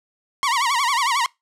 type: tone with vibrato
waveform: sawtooth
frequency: 1028 Hz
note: C6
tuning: 31 cents flat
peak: -14 dBFS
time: 0.43-1.26 s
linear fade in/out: 0 ms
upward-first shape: sine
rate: 11 Hz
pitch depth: 190 cents each way
effects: noise-tail reverb RT60 0.2 s tail -24 dB re dry + low-pass 9000 Hz 12 dB/octave